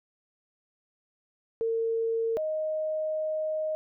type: tone pair in turn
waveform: sine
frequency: 454.4 / 623.1 Hz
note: A#4 / D#5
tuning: -44 / +2 cents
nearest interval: perfect fourth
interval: 546 cents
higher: second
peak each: -25 / -27 dBFS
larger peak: first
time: 1.61-2.37 / 2.37-3.75 s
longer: second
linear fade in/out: 0 ms
effects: none